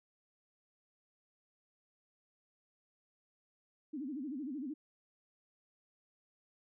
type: tone with vibrato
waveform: sine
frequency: 278.1 Hz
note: C#4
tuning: 6 cents sharp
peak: -38 dBFS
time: 3.93-4.74 s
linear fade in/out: 10 ms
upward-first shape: sine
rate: 13 Hz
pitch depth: 210 cents each way
effects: none